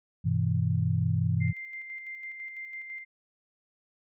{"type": "chord", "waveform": "sine", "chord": "E minor", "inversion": "first", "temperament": "equal with one note detuned", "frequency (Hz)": [98, 123.47, 162.36], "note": ["G2", "B2", "E3"], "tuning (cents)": [0, 0, -26], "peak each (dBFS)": -28, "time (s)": [0.24, 1.53], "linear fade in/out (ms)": 20}
{"type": "tone with tremolo", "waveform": "sine", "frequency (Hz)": 2093, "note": "C7", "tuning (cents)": 0, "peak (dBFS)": -36, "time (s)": [1.4, 3.05], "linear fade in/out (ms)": 20, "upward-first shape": "square", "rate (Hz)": 6, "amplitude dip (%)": 40}
{"effects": []}